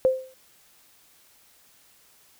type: tone with exponential decay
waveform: sine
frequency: 520 Hz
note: C5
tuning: 11 cents flat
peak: -13 dBFS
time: 0.05-0.34 s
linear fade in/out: 0 ms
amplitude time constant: 62 ms
effects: white hiss -58 dBFS RMS until 2.39 s